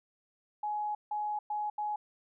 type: tone bursts at uneven times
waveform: sine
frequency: 840 Hz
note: G#5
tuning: 19 cents sharp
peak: -31 dBFS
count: 4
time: 0.63-0.95 / 1.11-1.39 / 1.5-1.7 / 1.78-1.96 s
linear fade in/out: 5 ms
effects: none